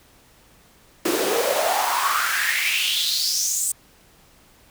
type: noise with high-pass filter sweep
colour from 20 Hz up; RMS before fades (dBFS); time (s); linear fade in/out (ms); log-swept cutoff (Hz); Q
pink; -22; 1.05-3.72; 5; 320 to 8400; 5.7
effects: pink hiss -54 dBFS RMS until 4.7 s